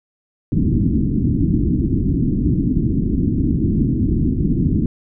white low-pass noise, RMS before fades -17 dBFS, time 0.52-4.86 s, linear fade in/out 2 ms, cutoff 310 Hz, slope 48 dB/octave, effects none

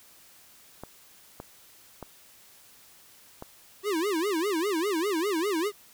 clicks, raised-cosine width 1 ms, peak -24 dBFS, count 4, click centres 0.836 / 1.401 / 2.027 / 3.424 s
square tone with vibrato, 363.8 Hz, F#4, 29 cents flat, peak -26 dBFS, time 3.83-5.72 s, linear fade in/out 50 ms, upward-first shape sine, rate 5 Hz, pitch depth 260 cents each way
effects white hiss -55 dBFS RMS until 5.93 s

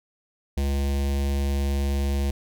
square tone with notch filter, 69.6 Hz, C#2, 8 cents sharp, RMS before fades -24 dBFS, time 0.57-2.31 s, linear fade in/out 5 ms, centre 1300 Hz, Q 1.1, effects none

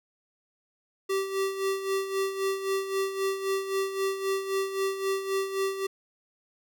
square tone with tremolo, 388 Hz, G4, 18 cents flat, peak -25 dBFS, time 1.09-5.87 s, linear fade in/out 10 ms, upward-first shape sine, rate 3.8 Hz, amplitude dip 65%, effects none

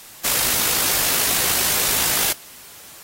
white noise with amplitude modulation, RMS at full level -18 dBFS, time 0.24-2.33 s, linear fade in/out 10 ms, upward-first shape sine, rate 53.4 Hz, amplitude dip 35%, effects white hiss -42 dBFS RMS until 3.03 s + AAC 48 kbps

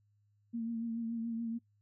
sine tone with vibrato, 229.7 Hz, A#3, 25 cents flat, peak -34 dBFS, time 0.53-1.59 s, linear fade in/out 20 ms, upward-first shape triangle, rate 7 Hz, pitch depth 39 cents each way, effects noise-tail reverb RT60 0.1 s tail -22 dB re dry + added 103 Hz sine -69 dBFS peak until 1.81 s

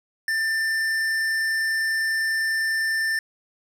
sine tone with tanh clipping, 1785 Hz, A6, 24 cents sharp, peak -23 dBFS, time 0.28-3.19 s, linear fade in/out 2 ms, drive 13 dB, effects none

